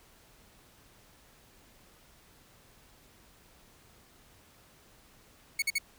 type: tone bursts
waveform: sawtooth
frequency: 2217 Hz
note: C#7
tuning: in tune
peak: -23 dBFS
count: 3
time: 5.59-5.784 s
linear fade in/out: 5 ms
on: 32 ms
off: 49 ms
effects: pink hiss -60 dBFS RMS until 5.98 s